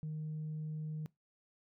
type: tone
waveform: sine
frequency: 154.6 Hz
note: D#3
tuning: 11 cents flat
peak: -36 dBFS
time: 0.03-1.06 s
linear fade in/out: 0 ms
effects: noise-tail reverb RT60 0.2 s tail -23 dB re dry + tanh soft clip ceiling -35 dBFS